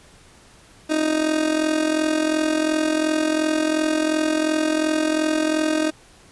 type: tone with amplitude modulation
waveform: 30% pulse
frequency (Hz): 311.1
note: D#4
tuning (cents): 0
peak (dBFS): -13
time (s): 0.89-5.91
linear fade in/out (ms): 20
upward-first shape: sine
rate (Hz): 42.8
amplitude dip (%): 65
effects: pink hiss -50 dBFS RMS until 6.31 s + resampled to 24000 Hz